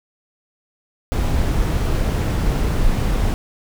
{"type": "noise", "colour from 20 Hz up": "brown", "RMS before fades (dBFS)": -18, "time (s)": [1.12, 3.34], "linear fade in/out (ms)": 0, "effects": []}